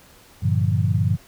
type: chord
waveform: sine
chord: G minor seventh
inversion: none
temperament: equal with one note detuned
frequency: 98 / 116.54 / 146.83 / 173.01 Hz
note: G2 / Bb2 / D3 / F3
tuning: 0 / 0 / 0 / -16 cents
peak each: -20 / -22 / -24 / -26 dBFS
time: 0.42-1.17 s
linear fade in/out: 20 ms
effects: pink hiss -50 dBFS RMS until 1.27 s